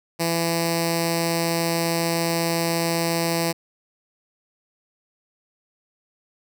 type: tone with notch filter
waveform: 5% pulse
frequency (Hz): 167.3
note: E3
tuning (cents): +26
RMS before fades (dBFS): -23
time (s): 0.19-3.53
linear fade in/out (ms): 20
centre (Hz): 1400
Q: 0.72
effects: none